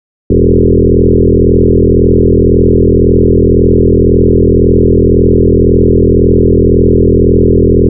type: tone with frequency modulation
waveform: sine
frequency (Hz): 237.6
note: A#3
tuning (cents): +33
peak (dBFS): -3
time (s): 0.3-7.89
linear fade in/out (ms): 5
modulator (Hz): 41.9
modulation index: 5
effects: none